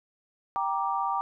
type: chord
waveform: sine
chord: G minor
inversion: none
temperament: just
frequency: 784 / 940.8 / 1176 Hz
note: G5 / Bb5 / D6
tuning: 0 / +16 / +2 cents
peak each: -30 dBFS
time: 0.56-1.21 s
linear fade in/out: 0 ms
effects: none